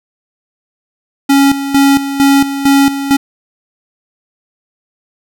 square tone with tremolo, 277.2 Hz, C#4, in tune, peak -6 dBFS, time 1.29-3.17 s, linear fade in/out 10 ms, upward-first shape square, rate 2.2 Hz, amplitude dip 70%, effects none

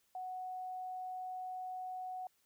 sine tone, 740 Hz, F#5, in tune, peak -40 dBFS, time 0.15-2.27 s, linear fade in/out 2 ms, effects white hiss -75 dBFS RMS until 2.45 s

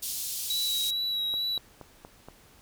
white band-pass noise, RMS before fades -34 dBFS, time 0.02-0.91 s, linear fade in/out 10 ms, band 3500 to 16000 Hz, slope 24 dB/octave
triangle tone with vibrato, 3895 Hz, B7, 25 cents flat, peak -26 dBFS, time 0.5-1.58 s, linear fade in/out 2 ms, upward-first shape sine, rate 2.3 Hz, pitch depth 21 cents each way
click train, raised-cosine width 1 ms, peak -29 dBFS, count 5, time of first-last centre 1.34-2.286 s, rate 4.23 Hz
effects pink hiss -57 dBFS RMS until 2.61 s

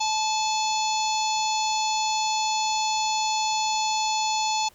harmonic tone with a mistuned harmonic, 867 Hz, A5, 26 cents flat, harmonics 1 / 3 / 4 / 5 / 6 / 7 / 8, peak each -24 / -33 / -34 / -31 / -38 / -36 / -33 dBFS, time 0-4.69 s, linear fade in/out 10 ms, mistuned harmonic 8, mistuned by -17 cents, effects pink hiss -56 dBFS RMS until 4.74 s

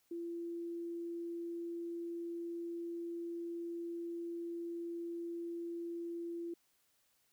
sine tone, 340.1 Hz, F4, 46 cents flat, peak -39 dBFS, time 0.11-6.54 s, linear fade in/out 5 ms, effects white hiss -75 dBFS RMS until 7.32 s

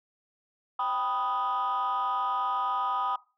sine chord, G augmented, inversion none, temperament equal, 784 / 987.8 / 1244.5 Hz, G5 / B5 / D#6, 0 / 0 / 0 cents, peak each -31 / -29 / -28 dBFS, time 0.79-3.16 s, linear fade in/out 5 ms, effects noise-tail reverb RT60 0.3 s tail -19 dB re dry + tanh soft clip ceiling -22 dBFS

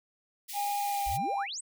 white high-pass noise, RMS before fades -40 dBFS, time 0.48-1.18 s, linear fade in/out 20 ms, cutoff 1900 Hz, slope 96 dB/octave
triangle tone with pitch glide, 813 to 796.3 Hz, G#5 to G5, -37 to +27 cents, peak -27 dBFS, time 0.53-1.47 s, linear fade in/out 50 ms, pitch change -36 cents, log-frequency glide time 0.81-1.13 s
sine exponential sweep, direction up, 47 to 9000 Hz, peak -35 dBFS, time 1.06-1.61 s, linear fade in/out 10 ms
effects none

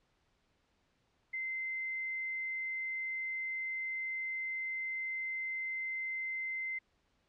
sine tone, 2073 Hz, C7, 17 cents flat, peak -35 dBFS, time 1.33-6.79 s, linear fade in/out 10 ms, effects pink hiss -75 dBFS RMS until 7.28 s + low-pass 5000 Hz 12 dB/octave

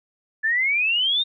sine exponential sweep, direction up, 1725 to 3729 Hz, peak -18 dBFS, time 0.43-1.24 s, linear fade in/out 20 ms, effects none

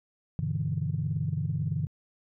sine chord, E minor seventh, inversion first, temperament equal, 98 / 123.47 / 146.83 / 164.81 Hz, G2 / B2 / D3 / E3, 0 / 0 / 0 / 0 cents, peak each -33 / -34 / -30 / -33 dBFS, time 0.39-1.87 s, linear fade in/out 0 ms, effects tanh soft clip ceiling -17 dBFS

